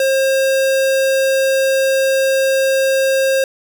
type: tone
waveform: square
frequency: 535 Hz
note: C5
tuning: 38 cents sharp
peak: -13 dBFS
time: 0-3.44 s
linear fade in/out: 2 ms
effects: none